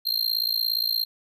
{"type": "tone with amplitude modulation", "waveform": "square", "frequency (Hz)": 4186, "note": "C8", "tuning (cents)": 0, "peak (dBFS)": -19, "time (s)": [0.05, 1.05], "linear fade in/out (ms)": 20, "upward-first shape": "sine", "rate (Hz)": 57.2, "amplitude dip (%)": 100, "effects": []}